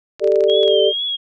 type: clicks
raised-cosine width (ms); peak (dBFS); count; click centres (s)
0.2; -18; 10; 0.196 / 0.243 / 0.275 / 0.32 / 0.358 / 0.407 / 0.439 / 0.498 / 0.632 / 0.679
type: chord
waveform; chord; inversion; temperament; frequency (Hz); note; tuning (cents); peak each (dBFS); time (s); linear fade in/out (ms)
sine; G suspended second; none; equal with one note detuned; 392 / 440 / 593.5; G4 / A4 / D5; 0 / 0 / +18; -16; 0.2-0.93; 50
type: tone with vibrato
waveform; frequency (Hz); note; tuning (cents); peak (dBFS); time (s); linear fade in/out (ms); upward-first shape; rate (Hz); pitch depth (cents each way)
sine; 3248; G#7; -39; -19; 0.48-1.17; 20; triangle; 2.2; 82
effects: none